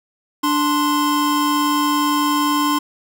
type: tone pair together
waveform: square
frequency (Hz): 293.7 / 1046.5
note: D4 / C6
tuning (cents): 0 / 0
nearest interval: octave + minor seventh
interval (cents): 2200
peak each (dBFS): -19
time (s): 0.43-2.79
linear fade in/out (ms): 10
effects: none